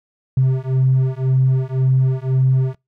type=beating tone pair; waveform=triangle; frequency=130 / 131.9 Hz; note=C3 / C3; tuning=-11 / +14 cents; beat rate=1.9 Hz; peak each=-13 dBFS; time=0.37-2.75 s; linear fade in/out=5 ms; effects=noise-tail reverb RT60 0.2 s tail -24 dB re dry + tanh soft clip ceiling -9 dBFS